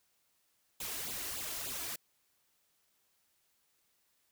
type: noise with flanger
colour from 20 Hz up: white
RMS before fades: -40 dBFS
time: 0.8-1.96 s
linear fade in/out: 5 ms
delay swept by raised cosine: 0.26 to 3.06 ms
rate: 3.4 Hz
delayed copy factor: +0.75
effects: white hiss -75 dBFS RMS until 4.31 s